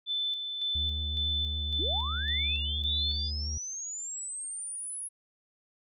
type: tone with tremolo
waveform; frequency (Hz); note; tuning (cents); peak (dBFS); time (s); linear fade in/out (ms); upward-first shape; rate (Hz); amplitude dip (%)
sine; 3520; A7; 0; -28; 0.06-3.31; 50; square; 1.8; 45
type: tone with pitch glide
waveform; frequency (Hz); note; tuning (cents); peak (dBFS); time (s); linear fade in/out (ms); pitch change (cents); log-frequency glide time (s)
triangle; 76.5 to 74.67; D#2 to D2; -29 to +29; -30; 0.75-3.58; 5; -42; 1.54-2.13
type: linear sweep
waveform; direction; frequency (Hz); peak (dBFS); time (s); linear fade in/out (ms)
sine; up; 234.5 to 10548; -35; 1.78-5.09; 20
effects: none